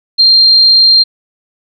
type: tone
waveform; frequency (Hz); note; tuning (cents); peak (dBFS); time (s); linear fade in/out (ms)
sine; 4186; C8; 0; -3; 0.18-1.04; 20
effects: none